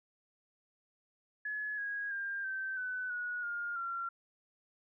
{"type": "tone with pitch steps", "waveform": "sine", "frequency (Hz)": [1700, 1648.7, 1599, 1550.8, 1504.1, 1458.7, 1414.7, 1372.1], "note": ["G#6", "G#6", "G6", "G6", "F#6", "F#6", "F6", "F6"], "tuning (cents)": [40, -13, 34, -19, 28, -25, 22, -31], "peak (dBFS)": -35, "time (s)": [1.45, 4.09], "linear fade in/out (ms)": 5, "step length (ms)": 330, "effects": []}